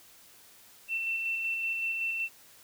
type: tone with tremolo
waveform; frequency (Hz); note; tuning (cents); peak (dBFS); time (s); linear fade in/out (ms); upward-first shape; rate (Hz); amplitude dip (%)
sine; 2688; E7; +33; -28; 0.88-2.29; 50; square; 5.3; 25
effects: white hiss -56 dBFS RMS until 2.63 s